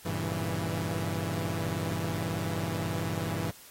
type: chord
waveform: sawtooth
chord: G diminished seventh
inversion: none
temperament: equal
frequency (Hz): 98 / 116.54 / 138.59 / 164.81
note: G2 / Bb2 / Db3 / Fb3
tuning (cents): 0 / 0 / 0 / 0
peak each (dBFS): -31 / -34 / -36 / -30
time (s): 0.05-3.51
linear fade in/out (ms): 10
effects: white hiss -52 dBFS RMS until 3.7 s + AAC 48 kbps